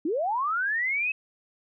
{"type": "linear sweep", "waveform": "sine", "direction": "up", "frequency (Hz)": [280.8, 2600], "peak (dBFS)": -24, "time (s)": [0.05, 1.12], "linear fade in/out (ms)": 5, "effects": []}